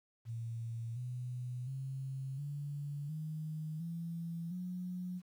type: tone with pitch steps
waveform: sine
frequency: 115.2 / 124.18 / 133.87 / 144.31 / 155.56 / 167.69 / 180.77 Hz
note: A#2 / B2 / C3 / D3 / D#3 / E3 / F#3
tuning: -20 / +10 / +40 / -30 / 0 / +30 / -40 cents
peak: -38 dBFS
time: 0.25-5.22 s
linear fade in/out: 50 ms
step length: 710 ms
effects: 11-bit